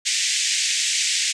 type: band-pass noise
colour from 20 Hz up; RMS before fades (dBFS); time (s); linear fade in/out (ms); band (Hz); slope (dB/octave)
white; -22; 0.05-1.33; 20; 1900 to 8100; 48
effects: none